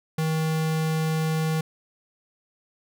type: tone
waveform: square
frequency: 158.6 Hz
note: D#3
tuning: 33 cents sharp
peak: -23 dBFS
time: 0.18-1.61 s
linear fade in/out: 5 ms
effects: none